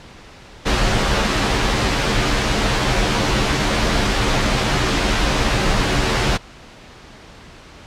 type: noise with comb filter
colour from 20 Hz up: pink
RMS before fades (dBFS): -17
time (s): 0.65-6.38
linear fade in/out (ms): 20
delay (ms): 12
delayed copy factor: -0.7
effects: pink hiss -41 dBFS RMS until 7.86 s + low-pass 5000 Hz 12 dB/octave